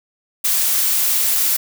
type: noise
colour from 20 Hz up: blue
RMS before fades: -17 dBFS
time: 0.44-1.57 s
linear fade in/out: 10 ms
effects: none